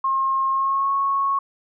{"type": "tone with pitch glide", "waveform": "sine", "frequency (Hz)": [1072, 1101.5], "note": ["C6", "C#6"], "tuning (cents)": [42, -11], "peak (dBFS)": -18, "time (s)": [0.04, 1.39], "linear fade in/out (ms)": 5, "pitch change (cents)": 47, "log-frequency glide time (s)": [0.51, 0.92], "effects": []}